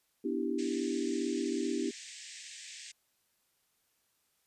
sine chord, E minor seventh, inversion second, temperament equal, 246.9 / 293.7 / 329.6 / 392 Hz, B3 / D4 / E4 / G4, 0 / 0 / 0 / 0 cents, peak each -36 dBFS, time 0.24-1.91 s, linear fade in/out 10 ms
white band-pass noise, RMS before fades -48 dBFS, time 0.58-2.92 s, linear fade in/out 10 ms, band 1700 to 8400 Hz, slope 96 dB/octave
effects white hiss -75 dBFS RMS until 4.46 s + resampled to 32000 Hz

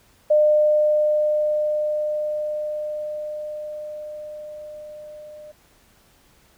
sine tone with level ramp, 604 Hz, D5, 48 cents sharp, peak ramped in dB -12 to -38 dBFS, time 0.3-5.52 s, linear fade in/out 10 ms, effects pink hiss -57 dBFS RMS until 6.57 s

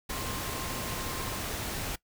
sine tone in noise, 1057 Hz, C6, 17 cents sharp, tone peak -43 dBFS, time 0.1-1.39 s, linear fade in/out 10 ms, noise pink, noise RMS -35 dBFS, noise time 0.09-1.96 s, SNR -11 dB, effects noise-tail reverb RT60 0.1 s tail -20 dB re dry

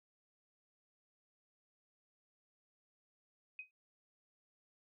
sine tone with exponential decay, 2515 Hz, D#7, 18 cents sharp, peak -40 dBFS, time 3.59-3.71 s, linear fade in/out 2 ms, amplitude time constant 24 ms, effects none

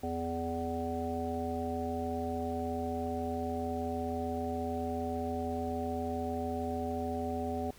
harmonic tone, 83.4 Hz, E2, 21 cents sharp, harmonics 1 / 3 / 5 / 7 / 9, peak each -40 / -37 / -39 / -41 / -38 dBFS, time 0.03-7.71 s, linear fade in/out 5 ms, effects pink hiss -57 dBFS RMS until 7.78 s

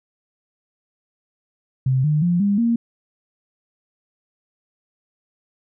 sine tone with pitch steps, 130.81 / 151.13 / 174.61 / 201.7 / 233.1 Hz, C3 / D3 / F3 / G3 / A#3, 0 / +50 / 0 / +50 / 0 cents, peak -15 dBFS, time 1.86-2.76 s, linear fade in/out 5 ms, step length 180 ms, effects none

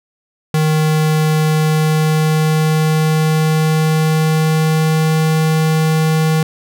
square tone with pitch glide, 155.56 to 157.91 Hz, D#3 to D#3, 0 to +26 cents, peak -12 dBFS, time 0.54-6.43 s, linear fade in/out 2 ms, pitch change +26 cents, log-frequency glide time 1.5-5.2 s, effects none

